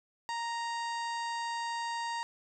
harmonic tone, 932.3 Hz, A#5, in tune, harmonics 1 / 2 / 3 / 4 / 5 / 6 / 7 / 8 / 9, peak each -34 / -41 / -48 / -49 / -46 / -57 / -54 / -54 / -57 dBFS, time 0.29-2.23 s, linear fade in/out 0 ms, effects none

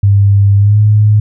sine tone with pitch glide, 100 to 105.76 Hz, G2 to G#2, +35 to +32 cents, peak -4 dBFS, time 0.03-1.2 s, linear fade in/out 5 ms, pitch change +97 cents, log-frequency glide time 0.57-0.79 s, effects none

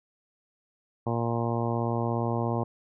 harmonic tone, 117.1 Hz, A#2, 8 cents sharp, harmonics 1 / 2 / 3 / 4 / 5 / 6 / 7 / 8 / 9, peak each -29 / -32 / -34 / -35 / -36 / -37 / -37 / -38 / -39 dBFS, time 1.06-2.64 s, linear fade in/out 10 ms, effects none

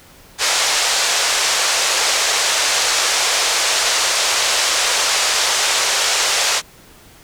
white band-pass noise, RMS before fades -17 dBFS, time 0.38-6.62 s, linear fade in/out 50 ms, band 460 to 7400 Hz, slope 24 dB/octave, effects pink hiss -45 dBFS RMS until 7.23 s

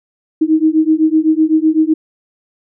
sine beating tone pair, 311.1 / 319 Hz, D#4 / D#4, 0 / +43 cents, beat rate 7.9 Hz, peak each -12 dBFS, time 0.41-1.94 s, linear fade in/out 10 ms, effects none

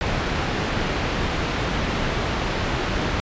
pink low-pass noise, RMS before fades -24 dBFS, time 0.01-3.2 s, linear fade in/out 0 ms, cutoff 3300 Hz, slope 12 dB/octave, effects resampled to 16000 Hz

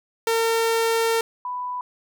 sawtooth / sine tone pair in turn, 455.3 / 992.4 Hz, A#4 / B5, -41 / +8 cents, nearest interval octave + minor second, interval 1349 cents, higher second, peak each -15 / -26 dBFS, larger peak first, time 0.27-1.21 / 1.45-1.81 s, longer first, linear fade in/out 2 ms, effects none

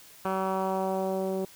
10% pulse tone with low-pass filter sweep, 190.2 Hz, F#3, 48 cents sharp, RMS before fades -29 dBFS, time 0.25-1.45 s, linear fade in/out 2 ms, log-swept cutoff 1500 to 430 Hz, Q 1.5, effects white hiss -52 dBFS RMS until 1.55 s

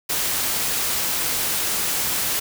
white noise, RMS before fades -23 dBFS, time 0.09-2.4 s, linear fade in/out 10 ms, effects none

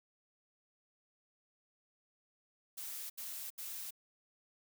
blue noise bursts, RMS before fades -44 dBFS, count 3, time 2.77-3.908 s, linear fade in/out 10 ms, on 330 ms, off 74 ms, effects none

